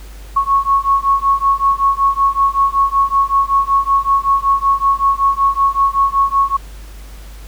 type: beating tone pair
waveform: sine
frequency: 1100 / 1105.3 Hz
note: C#6 / C#6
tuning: -14 / -5 cents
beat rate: 5.3 Hz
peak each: -14 / -14 dBFS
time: 0.36-6.57 s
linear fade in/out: 10 ms
effects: added 50 Hz sine -31 dBFS peak until 7.47 s + pink hiss -42 dBFS RMS until 7.47 s